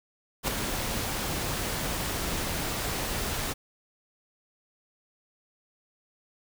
pink noise with ADSR envelope, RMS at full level -25 dBFS, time 0.43-3.54 s, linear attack 50 ms, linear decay 3 ms, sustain -6 dB, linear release 23 ms, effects none

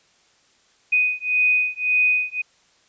sine beating tone pair, 2492 / 2493.8 Hz, D#7 / D#7, +2 / +3 cents, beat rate 1.8 Hz, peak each -20 dBFS, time 0.92-2.42 s, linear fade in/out 10 ms, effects white hiss -59 dBFS RMS until 2.88 s + resampled to 16000 Hz

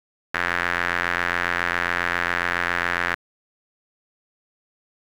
sawtooth tone with band-pass filter, 87.31 Hz, F2, in tune, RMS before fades -24 dBFS, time 0.34-3.15 s, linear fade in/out 5 ms, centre 1700 Hz, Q 3.1, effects 8-bit

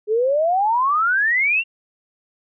sine exponential sweep, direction up, 412.8 to 2809 Hz, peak -15 dBFS, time 0.07-1.64 s, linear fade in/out 50 ms, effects none

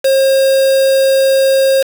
triangle tone with quantisation, 537 Hz, C5, 45 cents sharp, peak -6 dBFS, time 0.04-1.83 s, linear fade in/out 10 ms, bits 3, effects none

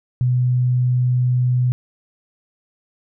sine tone, 125 Hz, B2, 21 cents sharp, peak -14 dBFS, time 0.21-1.72 s, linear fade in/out 0 ms, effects none

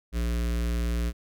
square tone with notch filter, 58.5 Hz, A#1, 7 cents sharp, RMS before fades -27 dBFS, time 0.12-1.13 s, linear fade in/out 50 ms, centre 840 Hz, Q 1.4, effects none

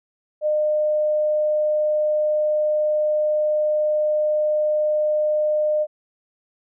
sine tone, 607 Hz, D#5, 43 cents flat, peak -17 dBFS, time 0.41-5.87 s, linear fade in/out 50 ms, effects none

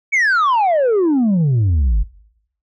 sine exponential sweep, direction down, 2300 to 45.32 Hz, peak -9 dBFS, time 0.12-2.04 s, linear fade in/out 20 ms, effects noise-tail reverb RT60 0.8 s tail -24 dB re dry + tanh soft clip ceiling -11 dBFS

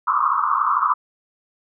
pink band-pass noise, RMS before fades -19 dBFS, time 0.07-0.94 s, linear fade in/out 10 ms, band 1000 to 1300 Hz, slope 96 dB/octave, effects none

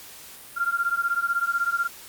sine beating tone pair, 1382 / 1398 Hz, F6 / F6, -19 / +1 cents, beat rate 16 Hz, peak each -25 dBFS, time 0.56-1.88 s, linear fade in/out 20 ms, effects white hiss -44 dBFS RMS until 2.08 s + Opus 48 kbps

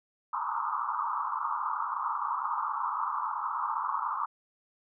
white band-pass noise, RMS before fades -32 dBFS, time 0.33-4.26 s, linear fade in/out 5 ms, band 870 to 1300 Hz, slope 96 dB/octave, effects none

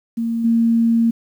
sine tone with level steps, 230 Hz, A#3, 23 cents flat, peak -18 / -12 dBFS, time 0.17-1.11 s, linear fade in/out 10 ms, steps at 0.44 s, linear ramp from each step 10 ms, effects 8-bit

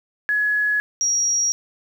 sine tone pair in turn, 1689 / 5681 Hz, G#6 / F8, +29 / +29 cents, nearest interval octave + major sixth, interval 2100 cents, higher second, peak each -17 dBFS, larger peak neither, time 0.29-0.8 / 1.01-1.52 s, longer neither, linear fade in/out 0 ms, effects 8-bit

